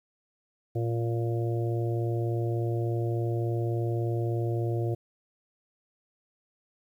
harmonic tone, 116.54 Hz, A#2, in tune, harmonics 1 / 3 / 4 / 5 / 6, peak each -27 / -32 / -38 / -40 / -41 dBFS, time 0.75-4.95 s, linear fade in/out 10 ms, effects 10-bit

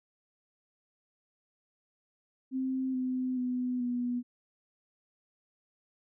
sine tone with pitch steps, 261.6 / 255.8 / 250.1 / 244.5 Hz, C4 / C4 / B3 / B3, 0 / -39 / +22 / -17 cents, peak -29 dBFS, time 2.51-4.23 s, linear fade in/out 50 ms, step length 430 ms, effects none

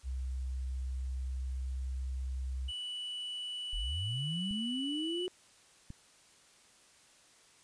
sine tone with pitch glide, 64.6 to 65.01 Hz, C2 to C2, -21 to -11 cents, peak -34 dBFS, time 0.03-2.72 s, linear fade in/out 50 ms, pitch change +10 cents, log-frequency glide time 0.24-2.06 s
triangle tone, 2960 Hz, F#7, in tune, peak -36 dBFS, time 2.68-5.27 s, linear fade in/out 10 ms
sine linear sweep, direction up, 33 to 370 Hz, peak -34 dBFS, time 3.73-5.28 s, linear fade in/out 0 ms
clicks, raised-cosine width 5 ms, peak -32 dBFS, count 2, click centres 4.51 / 5.904 s
effects white hiss -62 dBFS RMS until 7.63 s + resampled to 22050 Hz

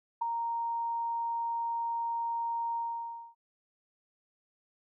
sine tone with ADSR envelope, 930 Hz, A#5, 4 cents flat, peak -24 dBFS, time 0.21-3.35 s, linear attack 12 ms, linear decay 4 ms, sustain -6 dB, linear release 590 ms, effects none

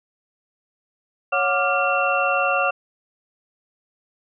sine tone cluster, 556 / 730 / 1179 / 1397 / 2718 Hz, C#5 / F#5 / D6 / F6 / F7, +5 / -24 / +6 / 0 / -48 cents, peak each -24 dBFS, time 1.32-2.71 s, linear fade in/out 10 ms, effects none

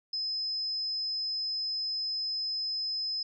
sine tone, 5100 Hz, D#8, 42 cents sharp, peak -30 dBFS, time 0.13-3.23 s, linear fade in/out 5 ms, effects none

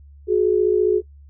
sine tone pair together, 366.3 / 421.2 Hz, F#4 / G#4, -17 / +24 cents, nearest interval major second, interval 241 cents, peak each -17 dBFS, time 0.27-1.02 s, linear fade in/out 50 ms, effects noise-tail reverb RT60 0.1 s tail -22 dB re dry + added 71 Hz sine -42 dBFS peak until 1.29 s

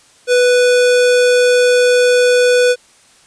square tone, 493.9 Hz, B4, in tune, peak -9 dBFS, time 0.27-2.76 s, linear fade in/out 50 ms, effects white hiss -48 dBFS RMS until 3.26 s + resampled to 22050 Hz

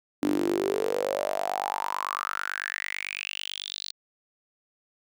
sawtooth tone with high-pass filter sweep, 49 Hz, G1, in tune, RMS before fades -30 dBFS, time 0.22-3.92 s, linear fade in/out 10 ms, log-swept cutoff 280 to 4300 Hz, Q 8.1, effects none

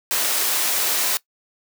white high-pass noise, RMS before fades -21 dBFS, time 0.11-1.17 s, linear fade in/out 0 ms, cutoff 360 Hz, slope 12 dB/octave, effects noise-tail reverb RT60 0.1 s tail -20 dB re dry

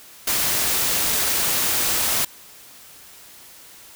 white noise, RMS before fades -21 dBFS, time 0.27-2.25 s, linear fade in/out 5 ms, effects white hiss -45 dBFS RMS until 3.95 s

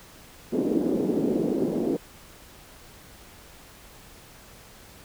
white band-pass noise, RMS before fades -25 dBFS, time 0.52-1.97 s, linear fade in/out 10 ms, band 210 to 390 Hz, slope 24 dB/octave, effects pink hiss -49 dBFS RMS until 5.04 s

